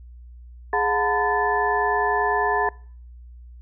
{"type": "tone cluster", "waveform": "sine", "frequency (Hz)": [417.9, 724, 896, 1006, 1749], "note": ["G#4", "F#5", "A5", "B5", "A6"], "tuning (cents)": [11, -38, 31, 32, -11], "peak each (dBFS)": -25, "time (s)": [0.73, 2.69], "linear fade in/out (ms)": 2, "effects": ["noise-tail reverb RT60 0.5 s tail -24 dB re dry", "added 60 Hz sine -40 dBFS peak until 3.61 s"]}